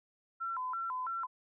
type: tone with vibrato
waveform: sine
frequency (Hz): 1172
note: D6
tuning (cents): -4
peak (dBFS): -34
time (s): 0.4-1.27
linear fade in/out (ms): 20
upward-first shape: square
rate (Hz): 3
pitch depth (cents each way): 250
effects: none